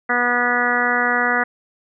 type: harmonic tone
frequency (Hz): 243.7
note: B3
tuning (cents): -23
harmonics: 1 / 2 / 3 / 4 / 5 / 6 / 7 / 8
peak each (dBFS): -27 / -26 / -24 / -28 / -24 / -22 / -23 / -22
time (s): 0.09-1.44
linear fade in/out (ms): 10
effects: none